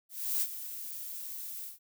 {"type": "noise with ADSR envelope", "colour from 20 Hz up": "violet", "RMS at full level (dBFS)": -29, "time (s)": [0.09, 1.79], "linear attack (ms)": 330, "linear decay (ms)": 44, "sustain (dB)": -12, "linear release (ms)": 150, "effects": []}